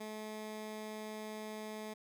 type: tone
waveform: 15% pulse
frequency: 215.3 Hz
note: A3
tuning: 37 cents flat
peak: -36 dBFS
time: 0-1.94 s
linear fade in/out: 10 ms
effects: none